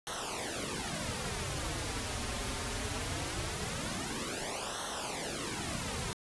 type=noise with flanger; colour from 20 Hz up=pink; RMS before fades=-37 dBFS; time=0.07-6.13 s; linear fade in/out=0 ms; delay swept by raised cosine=0.41 to 6.21 ms; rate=0.21 Hz; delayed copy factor=-0.8; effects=resampled to 24000 Hz